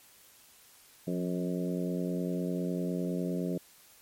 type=harmonic tone with a mistuned harmonic; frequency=89.9 Hz; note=F#2; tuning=49 cents flat; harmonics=2 / 3 / 4 / 5 / 6 / 7; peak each=-32 / -36 / -38 / -40 / -42 / -43 dBFS; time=1.07-3.58 s; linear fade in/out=5 ms; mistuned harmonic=2; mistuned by=-41 cents; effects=white hiss -58 dBFS RMS until 4.01 s + MP3 64 kbps